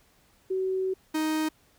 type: tone pair in turn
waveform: sine / 45% pulse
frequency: 377.4 / 312.1 Hz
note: F#4 / D#4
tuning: +34 / +5 cents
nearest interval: minor third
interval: 329 cents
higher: first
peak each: -25 dBFS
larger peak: neither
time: 0.5-0.94 / 1.14-1.49 s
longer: first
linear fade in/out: 10 ms
effects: pink hiss -63 dBFS RMS until 1.78 s